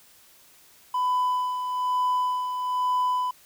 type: tone with tremolo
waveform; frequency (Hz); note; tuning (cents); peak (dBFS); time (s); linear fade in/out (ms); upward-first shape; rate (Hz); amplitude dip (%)
triangle; 1000; B5; +21; -18; 0.94-3.31; 5; sine; 1.1; 55
effects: tanh soft clip ceiling -15 dBFS + white hiss -55 dBFS RMS until 3.45 s